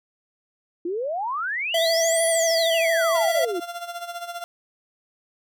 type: exponential two-way sweep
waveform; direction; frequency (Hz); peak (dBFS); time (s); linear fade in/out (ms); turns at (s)
sine; up then down; 329.6 to 10480 to 329.6; -24; 0.85-3.6; 5; 2.25
type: tone with vibrato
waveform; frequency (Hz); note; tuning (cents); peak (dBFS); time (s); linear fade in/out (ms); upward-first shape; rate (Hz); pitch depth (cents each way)
square; 661; E5; +5; -20; 1.74-3.45; 5; square; 13; 16
type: tone with tremolo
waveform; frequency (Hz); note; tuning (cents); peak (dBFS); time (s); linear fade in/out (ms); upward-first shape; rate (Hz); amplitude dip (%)
30% pulse; 692; F5; -16; -26; 3.15-4.44; 0; sine; 15; 70
effects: none